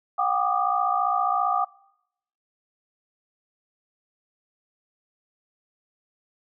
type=tone cluster; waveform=sine; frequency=725 / 788 / 1171 / 1226 Hz; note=F#5 / G5 / D6 / D#6; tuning=-35 / +9 / -5 / -26 cents; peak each=-26 dBFS; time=0.18-1.65 s; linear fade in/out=10 ms; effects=noise-tail reverb RT60 0.8 s tail -24 dB re dry